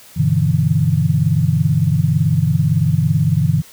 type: chord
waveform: sine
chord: E minor seventh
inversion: first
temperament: equal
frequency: 98 / 123.47 / 146.83 / 164.81 Hz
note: G2 / B2 / D3 / E3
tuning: 0 / 0 / 0 / 0 cents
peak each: -20 / -19 / -16 / -17 dBFS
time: 0.16-3.62 s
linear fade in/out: 20 ms
effects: white hiss -43 dBFS RMS until 3.72 s